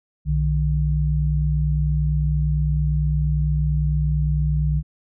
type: tone pair together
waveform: sine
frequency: 62.18 / 151 Hz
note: B1 / D3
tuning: +12 / +48 cents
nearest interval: octave + minor third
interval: 1536 cents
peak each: -20 dBFS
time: 0.25-4.83 s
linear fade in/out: 50 ms
effects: none